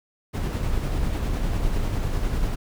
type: noise with tremolo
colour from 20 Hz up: brown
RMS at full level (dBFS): -23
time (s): 0.33-2.56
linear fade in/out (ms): 20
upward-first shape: square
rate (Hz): 10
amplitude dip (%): 25
effects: none